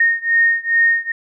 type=beating tone pair; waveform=sine; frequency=1846 / 1848.4 Hz; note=A#6 / A#6; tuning=-17 / -15 cents; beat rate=2.4 Hz; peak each=-15 / -16 dBFS; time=0-1.12 s; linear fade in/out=5 ms; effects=none